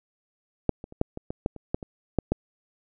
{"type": "clicks", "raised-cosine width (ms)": 2, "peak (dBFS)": [-7, -24, -30, -8, -21, -18, -10, -27, -11, -23, -8, -9], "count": 12, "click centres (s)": [0.693, 0.841, 0.924, 1.014, 1.174, 1.305, 1.461, 1.563, 1.745, 1.828, 2.187, 2.32], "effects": []}